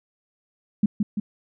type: tone with echo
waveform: sine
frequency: 207.7 Hz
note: G#3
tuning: in tune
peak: -14 dBFS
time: 0.83-0.86 s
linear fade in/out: 5 ms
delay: 170 ms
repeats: 2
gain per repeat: -4 dB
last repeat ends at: 1.2 s
effects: none